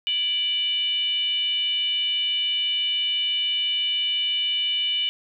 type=tone with frequency modulation; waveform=sine; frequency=2960 Hz; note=F#7; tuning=in tune; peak=-21 dBFS; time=0.07-5.09 s; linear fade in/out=0 ms; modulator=626 Hz; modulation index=0.49; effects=none